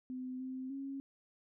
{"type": "tone with pitch steps", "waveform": "sine", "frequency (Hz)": [255.4, 259.5, 273.4], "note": ["C4", "C4", "C#4"], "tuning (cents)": [-42, -14, -24], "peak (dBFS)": -39, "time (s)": [0.1, 1], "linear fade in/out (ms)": 0, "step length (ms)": 300, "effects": []}